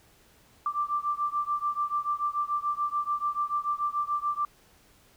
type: beating tone pair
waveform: sine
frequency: 1174.7 / 1181.6 Hz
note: D6 / D6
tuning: 0 / +10 cents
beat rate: 6.9 Hz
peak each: -29 / -30 dBFS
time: 0.66-4.45 s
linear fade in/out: 2 ms
effects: pink hiss -60 dBFS RMS until 5.16 s